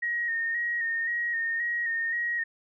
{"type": "tone with vibrato", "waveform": "sine", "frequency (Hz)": 1864.7, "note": "A#6", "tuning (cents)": 0, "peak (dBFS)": -26, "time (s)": [0.02, 2.44], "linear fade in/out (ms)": 10, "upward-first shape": "square", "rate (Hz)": 1.9, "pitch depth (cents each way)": 27, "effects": []}